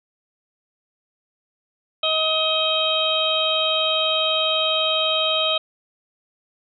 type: harmonic tone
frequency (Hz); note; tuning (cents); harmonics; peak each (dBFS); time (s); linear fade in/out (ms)
632; D#5; +27; 1 / 2 / 4 / 5 / 6; -24 / -27 / -28 / -22 / -24; 2.03-5.58; 5
effects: none